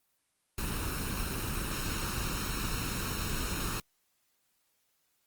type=noise with comb filter; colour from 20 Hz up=pink; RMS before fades=-34 dBFS; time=0.58-3.8 s; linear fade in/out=2 ms; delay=0.74 ms; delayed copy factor=+0.6; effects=white hiss -75 dBFS RMS until 5.26 s + Opus 32 kbps